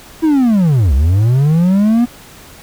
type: linear two-way sweep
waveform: triangle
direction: down then up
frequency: 329.6 to 62.5 to 245.2 Hz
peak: -6 dBFS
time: 0.22-2.06 s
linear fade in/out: 20 ms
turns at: 0.94 s
effects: pink hiss -38 dBFS RMS until 2.62 s